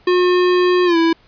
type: tone with pitch glide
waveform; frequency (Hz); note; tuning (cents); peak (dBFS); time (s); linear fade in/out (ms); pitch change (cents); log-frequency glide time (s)
square; 360.3 to 330.4; F#4 to E4; -46 to +4; -12; 0.07-1.13; 5; -150; 0.85-0.97
effects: pink hiss -52 dBFS RMS until 1.27 s + resampled to 11025 Hz